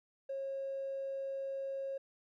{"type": "tone", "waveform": "triangle", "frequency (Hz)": 543, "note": "C#5", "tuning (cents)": -36, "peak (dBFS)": -33, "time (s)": [0.29, 1.98], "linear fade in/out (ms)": 10, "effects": ["tanh soft clip ceiling -34 dBFS"]}